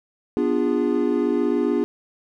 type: chord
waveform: triangle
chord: B diminished seventh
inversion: none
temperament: equal with one note detuned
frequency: 246.9 / 293.7 / 349.2 / 410.1 Hz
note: B3 / D4 / F4 / Ab4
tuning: 0 / 0 / 0 / -22 cents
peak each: -22 dBFS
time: 0.37-1.84 s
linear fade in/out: 0 ms
effects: none